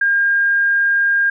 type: tone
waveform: sine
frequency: 1611 Hz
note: G6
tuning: 47 cents sharp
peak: -12 dBFS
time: 0.01-1.3 s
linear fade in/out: 5 ms
effects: none